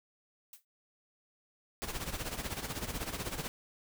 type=noise with exponential decay; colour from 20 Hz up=blue; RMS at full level=-46 dBFS; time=0.53-0.65 s; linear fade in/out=2 ms; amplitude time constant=24 ms
type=noise with tremolo; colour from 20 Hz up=pink; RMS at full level=-36 dBFS; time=1.82-3.48 s; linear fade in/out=0 ms; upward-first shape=sine; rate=16 Hz; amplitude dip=70%
effects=none